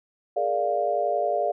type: chord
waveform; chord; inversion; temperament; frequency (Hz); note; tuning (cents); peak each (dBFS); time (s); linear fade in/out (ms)
sine; Bb dominant seventh; third; equal; 415.3 / 466.2 / 587.3 / 698.5; Ab4 / Bb4 / D5 / F5; 0 / 0 / 0 / 0; -30 / -31 / -26 / -25; 0.36-1.52; 10
effects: none